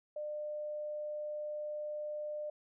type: tone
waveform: sine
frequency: 600 Hz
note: D5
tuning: 37 cents sharp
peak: -37 dBFS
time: 0.16-2.5 s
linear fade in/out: 5 ms
effects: none